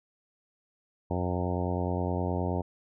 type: harmonic tone with a mistuned harmonic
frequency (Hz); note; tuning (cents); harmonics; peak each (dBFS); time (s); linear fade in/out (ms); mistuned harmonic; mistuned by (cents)
89.6; F2; +45; 1 / 2 / 3 / 4 / 5 / 6 / 7 / 8 / 9 / 10; -31 / -34 / -36 / -37 / -38 / -39 / -39 / -40 / -41 / -41; 1.1-2.62; 10; 10; +28
effects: none